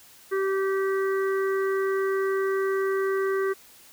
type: harmonic tone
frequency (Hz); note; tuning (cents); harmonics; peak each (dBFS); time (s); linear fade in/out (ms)
387.4; G4; -20; 1 / 3 / 4 / 5; -23 / -33 / -35 / -37; 0.31-3.54; 20
effects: white hiss -52 dBFS RMS until 3.92 s